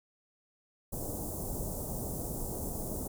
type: band-stop noise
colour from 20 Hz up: pink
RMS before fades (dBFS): -37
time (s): 0.92-3.08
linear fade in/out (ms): 10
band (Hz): 740 to 7800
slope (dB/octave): 24
effects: none